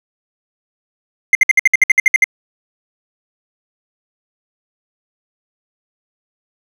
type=tone bursts; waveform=triangle; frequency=2093 Hz; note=C7; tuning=in tune; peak=-3 dBFS; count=12; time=1.33-2.242 s; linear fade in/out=2 ms; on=21 ms; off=60 ms; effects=none